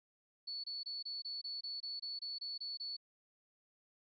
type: tone bursts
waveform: sine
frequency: 4435 Hz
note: C#8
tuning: in tune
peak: -40 dBFS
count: 13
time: 0.47-2.968 s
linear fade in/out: 10 ms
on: 170 ms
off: 24 ms
effects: none